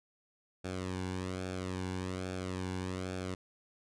sawtooth tone with flanger, 92.5 Hz, F#2, in tune, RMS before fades -38 dBFS, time 0.64-3.35 s, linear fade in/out 10 ms, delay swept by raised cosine 1 to 1.6 ms, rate 1.2 Hz, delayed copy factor -0.7, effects resampled to 22050 Hz

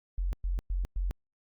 sine tone bursts, 44.68 Hz, F1, 40 cents sharp, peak -27 dBFS, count 4, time 0.18-1.11 s, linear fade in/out 0 ms, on 150 ms, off 110 ms, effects Opus 48 kbps

